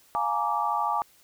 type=chord; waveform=sine; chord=Bb dominant seventh; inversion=second; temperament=just; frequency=699.2 / 839.1 / 932.3 / 1165.4 Hz; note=F5 / Ab5 / Bb5 / D6; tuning=+2 / +18 / 0 / -14 cents; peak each=-33 / -28 / -30 / -28 dBFS; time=0.15-1.02 s; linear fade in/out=0 ms; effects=white hiss -59 dBFS RMS until 1.23 s